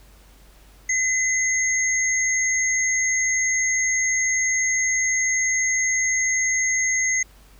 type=tone pair together; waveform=sine; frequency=2033 / 6454 Hz; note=B6 / G8; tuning=+50 / +50 cents; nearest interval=octave + minor sixth; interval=2000 cents; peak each=-21 / -22 dBFS; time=0.89-7.23 s; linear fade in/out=5 ms; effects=added 49 Hz sine -48 dBFS peak until 7.59 s + pink hiss -54 dBFS RMS until 7.59 s